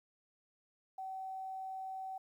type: tone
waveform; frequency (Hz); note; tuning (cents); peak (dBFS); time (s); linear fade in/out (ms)
sine; 762; G5; -49; -40; 0.98-2.18; 5
effects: 12-bit